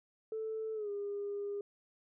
sine tone with pitch glide, 440 to 405.8 Hz, A4 to G#4, 0 to -40 cents, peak -35 dBFS, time 0.32-1.61 s, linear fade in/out 2 ms, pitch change -140 cents, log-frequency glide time 0.74-0.9 s, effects tanh soft clip ceiling -31 dBFS

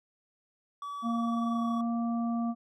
triangle tone with pitch glide, 1144 to 1131.5 Hz, D6 to C#6, -46 to +35 cents, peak -34 dBFS, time 0.82-1.81 s, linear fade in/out 2 ms, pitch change -19 cents, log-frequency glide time 1.53-1.59 s
harmonic tone, 233.1 Hz, A#3, in tune, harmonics 1 / 3 / 5, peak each -28 / -38 / -42 dBFS, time 1.02-2.55 s, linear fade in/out 50 ms
effects none

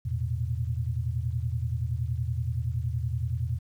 sine chord, E suspended fourth, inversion none, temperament equal with one note detuned, 82.41 / 112.83 / 123.47 Hz, E2 / A2 / B2, 0 / +44 / 0 cents, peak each -31 dBFS, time 0.05-3.59 s, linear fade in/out 10 ms, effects 10-bit

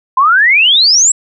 sine exponential sweep, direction up, 1007 to 7900 Hz, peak -5 dBFS, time 0.17-1.12 s, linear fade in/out 5 ms, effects none

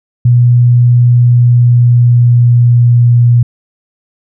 sine tone with pitch glide, 121.6 to 120.06 Hz, B2 to B2, -26 to -48 cents, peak -3 dBFS, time 0.25-3.43 s, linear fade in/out 5 ms, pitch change -22 cents, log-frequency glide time 1.14-3.07 s, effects none

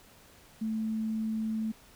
sine tone, 220 Hz, A3, in tune, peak -29 dBFS, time 0.61-1.72 s, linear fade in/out 10 ms, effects pink hiss -57 dBFS RMS until 1.95 s

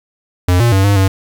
square tone with pitch steps, 89.8 / 118.4 / 96.5 / 100.9 / 96.1 Hz, F2 / A#2 / G2 / G#2 / G2, +49 / +27 / -27 / -49 / -34 cents, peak -9 dBFS, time 0.48-1.08 s, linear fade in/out 5 ms, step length 120 ms, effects 8-bit

